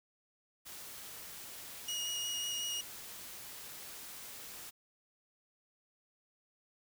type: noise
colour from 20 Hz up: white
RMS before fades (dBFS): -48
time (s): 0.65-4.71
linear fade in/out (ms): 20
type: tone with vibrato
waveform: 25% pulse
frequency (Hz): 2882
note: F#7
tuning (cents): -46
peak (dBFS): -32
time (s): 1.88-2.81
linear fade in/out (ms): 5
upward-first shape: square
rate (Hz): 5.5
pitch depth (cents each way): 10
effects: none